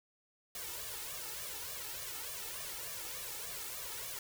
white noise with flanger, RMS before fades -43 dBFS, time 0.55-4.19 s, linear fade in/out 2 ms, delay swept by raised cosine 1.7 to 2.31 ms, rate 3.4 Hz, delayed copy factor +0.95, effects none

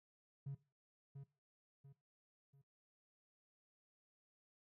triangle tone with echo, 138.59 Hz, C#3, in tune, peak -39 dBFS, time 0.46-0.55 s, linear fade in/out 10 ms, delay 690 ms, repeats 3, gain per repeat -8 dB, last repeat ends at 2.62 s, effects noise-tail reverb RT60 0.3 s tail -21 dB re dry + tanh soft clip ceiling -40 dBFS

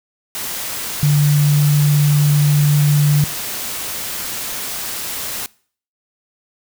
sine tone in noise, 146.83 Hz, D3, in tune, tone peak -10 dBFS, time 1.03-3.24 s, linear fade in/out 0 ms, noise white, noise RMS -25 dBFS, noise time 0.35-5.46 s, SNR +12 dB, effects noise-tail reverb RT60 0.5 s tail -23 dB re dry

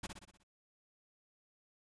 pink noise with echo, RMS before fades -39 dBFS, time 0.03-0.07 s, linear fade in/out 10 ms, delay 61 ms, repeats 6, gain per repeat -5 dB, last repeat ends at 0.436 s, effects resampled to 22050 Hz

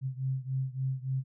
sine beating tone pair, 130.81 / 134.31 Hz, C3 / C3, 0 / +46 cents, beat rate 3.5 Hz, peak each -32 / -34 dBFS, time 0.01-1.24 s, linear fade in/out 50 ms, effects none

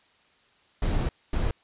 brown noise bursts at uneven times, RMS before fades -25 dBFS, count 2, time 0.82-1.09 / 1.33-1.51 s, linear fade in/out 2 ms, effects white hiss -62 dBFS RMS until 1.63 s + resampled to 8000 Hz

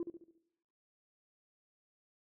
sine tone with echo, 340.6 Hz, F4, 43 cents flat, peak -32 dBFS, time 0-0.03 s, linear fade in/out 2 ms, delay 70 ms, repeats 5, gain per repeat -7 dB, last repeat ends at 0.38 s, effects noise-tail reverb RT60 1.0 s tail -22 dB re dry + tanh soft clip ceiling -31 dBFS

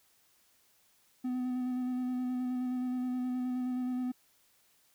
triangle tone with vibrato, 251.5 Hz, B3, 32 cents sharp, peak -29 dBFS, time 1.24-4.12 s, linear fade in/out 10 ms, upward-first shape square, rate 9.5 Hz, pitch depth 14 cents each way, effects white hiss -68 dBFS RMS until 4.94 s

